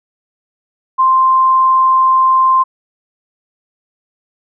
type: tone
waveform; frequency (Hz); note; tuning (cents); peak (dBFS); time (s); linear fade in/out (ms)
sine; 1046.5; C6; 0; -7; 0.98-2.64; 20
effects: none